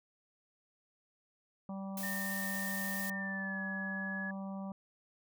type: harmonic tone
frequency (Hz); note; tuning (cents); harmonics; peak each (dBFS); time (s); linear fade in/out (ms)
194.1; G3; -17; 1 / 3 / 4 / 5 / 6; -39 / -49 / -51 / -53 / -55; 1.69-4.72; 2
type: noise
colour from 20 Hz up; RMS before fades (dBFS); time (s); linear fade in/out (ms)
blue; -42; 1.97-3.1; 2
type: tone with pitch glide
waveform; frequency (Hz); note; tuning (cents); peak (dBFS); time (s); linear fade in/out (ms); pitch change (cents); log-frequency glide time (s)
sine; 1822 to 1690.2; A#6 to G#6; -40 to +30; -38; 2.03-4.31; 5; -130; 3.09-3.62
effects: none